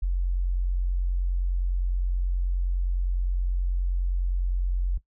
sine tone, 44.81 Hz, F1, 45 cents sharp, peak -22 dBFS, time 0.02-4.98 s, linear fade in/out 10 ms, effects noise-tail reverb RT60 0.1 s tail -17 dB re dry

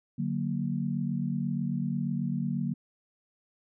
sine chord, D augmented, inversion none, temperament equal, 146.83 / 185 / 233.1 Hz, D3 / F#3 / A#3, 0 / 0 / 0 cents, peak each -32 dBFS, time 0.18-2.74 s, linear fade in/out 10 ms, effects none

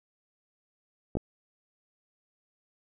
clicks, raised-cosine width 2 ms, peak -17 dBFS, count 2, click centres 1.153 / 1.17 s, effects none

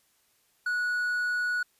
triangle tone, 1465 Hz, F#6, 18 cents flat, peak -24 dBFS, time 0.66-1.63 s, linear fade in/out 5 ms, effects white hiss -68 dBFS RMS until 1.79 s + resampled to 32000 Hz

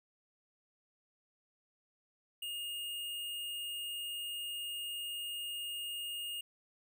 square tone, 2843 Hz, F7, 30 cents sharp, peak -39 dBFS, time 2.42-6.41 s, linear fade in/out 5 ms, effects none

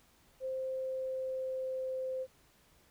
sine tone with pitch glide, 523.3 to 519.7 Hz, C5 to C5, 0 to -12 cents, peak -34 dBFS, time 0.4-2.27 s, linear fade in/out 50 ms, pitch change -12 cents, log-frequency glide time 0.69-2.05 s, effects pink hiss -66 dBFS RMS until 2.9 s

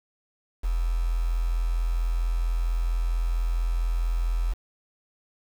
sine tone with quantisation, 42.21 Hz, E1, 42 cents sharp, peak -22 dBFS, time 0.63-4.54 s, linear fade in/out 20 ms, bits 7, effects none

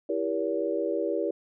sine chord, E diminished seventh, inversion none, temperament just, 329.6 / 395.6 / 474.7 / 569.6 Hz, E4 / G4 / Bb4 / Db5, 0 / +16 / +31 / +47 cents, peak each -31 dBFS, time 0.09-1.31 s, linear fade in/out 5 ms, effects none

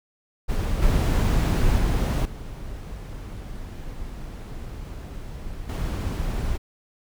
brown noise with level steps, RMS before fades -24 / -19 / -21 / -35 / -26 dBFS, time 0.48-6.58 s, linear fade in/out 20 ms, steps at 0.82 / 1.78 / 2.25 / 5.69 s, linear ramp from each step 5 ms, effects none

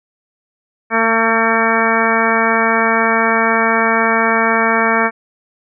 harmonic tone, 226 Hz, A3, 47 cents sharp, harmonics 1 / 2 / 3 / 4 / 5 / 6 / 7 / 8 / 10, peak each -20 / -20 / -20 / -20 / -20 / -20 / -20 / -20 / -20 dBFS, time 0.9-5.11 s, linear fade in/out 50 ms, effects none

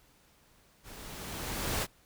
pink noise with level ramp, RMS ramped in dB -49 to -30 dBFS, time 0.83-1.87 s, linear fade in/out 50 ms, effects pink hiss -64 dBFS RMS until 2.05 s

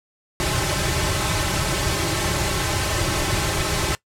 pink noise with comb filter, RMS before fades -22 dBFS, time 0.4-3.95 s, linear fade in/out 0 ms, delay 4.2 ms, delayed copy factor -0.9, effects noise-tail reverb RT60 0.1 s tail -20 dB re dry + low-pass 10000 Hz 12 dB/octave

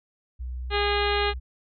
sine tone with pitch glide, 62.3 to 62.66 Hz, B1 to B1, +16 to +26 cents, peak -30 dBFS, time 0.39-1.4 s, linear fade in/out 20 ms, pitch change +10 cents, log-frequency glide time 0.52-1.21 s
harmonic tone, 409.4 Hz, G#4, 25 cents flat, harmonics 1 / 2 / 3 / 4 / 5 / 6 / 7 / 8 / 9 / 10, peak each -26 / -29 / -31 / -32 / -33 / -34 / -34 / -35 / -36 / -36 dBFS, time 0.7-1.34 s, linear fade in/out 50 ms
effects none

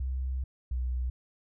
sine tone pair in turn, 64.9 / 62.4 Hz, C2 / B1, -13 / +19 cents, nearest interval minor second, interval 68 cents, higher first, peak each -29 / -28 dBFS, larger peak second, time 0-0.44 / 0.71-1.1 s, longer first, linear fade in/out 5 ms, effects none

